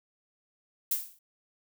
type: noise with exponential decay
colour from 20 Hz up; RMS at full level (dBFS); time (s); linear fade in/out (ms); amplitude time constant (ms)
violet; -25; 0.91-1.19; 5; 60
effects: none